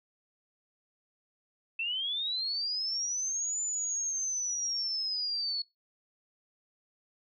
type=linear two-way sweep; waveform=sine; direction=up then down; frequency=2637 to 7080 to 4368 Hz; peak=-30 dBFS; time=1.79-5.62 s; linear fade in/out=5 ms; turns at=3.61 s; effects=noise-tail reverb RT60 0.2 s tail -22 dB re dry